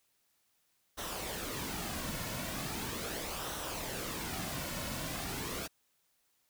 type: noise with flanger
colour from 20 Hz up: pink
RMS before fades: -39 dBFS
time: 0.97-5.68 s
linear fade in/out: 20 ms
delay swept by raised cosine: 0.42 to 2.52 ms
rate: 0.39 Hz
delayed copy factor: -0.5
effects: white hiss -75 dBFS RMS until 6.49 s